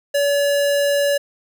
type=tone; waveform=square; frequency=570 Hz; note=C#5; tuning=48 cents sharp; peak=-16 dBFS; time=0.14-1.18 s; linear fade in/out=10 ms; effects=none